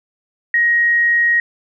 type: tone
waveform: sine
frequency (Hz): 1884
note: A#6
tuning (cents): +18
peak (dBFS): -11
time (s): 0.54-1.4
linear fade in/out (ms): 2
effects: none